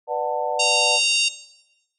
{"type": "chord", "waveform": "sine", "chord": "B minor seventh", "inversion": "none", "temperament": "just", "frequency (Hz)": [493.9, 592.7, 740.8, 889], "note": ["B4", "D5", "F#5", "A5"], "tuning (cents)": [0, 16, 2, 18], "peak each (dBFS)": -27, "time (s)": [0.07, 1], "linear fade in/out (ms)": 50}
{"type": "harmonic tone", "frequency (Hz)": 925, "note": "A#5", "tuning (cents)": -14, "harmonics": [3, 4, 5, 6, 7, 8, 9, 10], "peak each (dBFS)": [-20, -27, -24, -29, -28, -29, -33, -34], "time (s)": [0.59, 1.29], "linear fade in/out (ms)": 10}
{"effects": ["noise-tail reverb RT60 1.0 s tail -18 dB re dry"]}